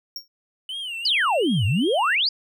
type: tone with exponential decay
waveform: square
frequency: 5530 Hz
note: F8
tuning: 18 cents flat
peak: -27 dBFS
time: 0.16-0.28 s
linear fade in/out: 2 ms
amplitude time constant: 24 ms
type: tone with vibrato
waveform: triangle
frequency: 2960 Hz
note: F#7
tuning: in tune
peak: -27 dBFS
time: 0.69-2.15 s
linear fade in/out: 2 ms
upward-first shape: sine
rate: 2.7 Hz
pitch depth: 170 cents each way
type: exponential two-way sweep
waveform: sine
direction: down then up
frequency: 5120 to 90.6 to 5120 Hz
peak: -18 dBFS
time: 1.05-2.29 s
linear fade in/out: 5 ms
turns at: 1.65 s
effects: none